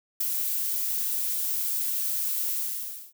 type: noise with ADSR envelope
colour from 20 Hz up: violet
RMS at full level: -23 dBFS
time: 0.2-3.13 s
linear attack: 11 ms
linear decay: 6 ms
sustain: -5 dB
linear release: 610 ms
effects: none